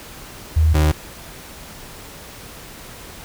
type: tone pair in turn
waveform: sine / 35% pulse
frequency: 79 / 76.93 Hz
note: D#2 / D#2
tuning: +27 / -19 cents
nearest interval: unison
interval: 46 cents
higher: first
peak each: -11 / -11 dBFS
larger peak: neither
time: 0.56-0.74 / 0.74-0.92 s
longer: neither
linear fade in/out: 10 ms
effects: pink hiss -38 dBFS RMS until 3.24 s